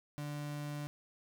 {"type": "tone", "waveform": "35% pulse", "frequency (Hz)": 146.83, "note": "D3", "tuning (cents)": 0, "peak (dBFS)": -37, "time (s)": [0.18, 0.87], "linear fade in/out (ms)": 0, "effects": []}